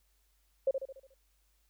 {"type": "tone with echo", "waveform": "sine", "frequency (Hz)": 536, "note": "C5", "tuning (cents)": 42, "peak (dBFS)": -24, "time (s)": [0.67, 0.71], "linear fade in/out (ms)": 5, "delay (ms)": 72, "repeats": 6, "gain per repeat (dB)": -6, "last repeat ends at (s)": 1.142, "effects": ["added 50 Hz sine -70 dBFS peak until 1.69 s", "white hiss -75 dBFS RMS until 1.69 s"]}